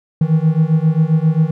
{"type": "beating tone pair", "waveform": "triangle", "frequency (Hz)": [155.2, 162.7], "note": ["D#3", "E3"], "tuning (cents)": [-4, -22], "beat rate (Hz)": 7.5, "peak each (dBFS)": -12, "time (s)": [0.21, 1.51], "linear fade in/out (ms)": 5, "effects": []}